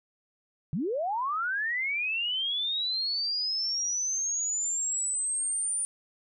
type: linear sweep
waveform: sine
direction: up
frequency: 130.81 to 9320 Hz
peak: -27 dBFS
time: 0.73-5.85 s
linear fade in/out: 0 ms
effects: none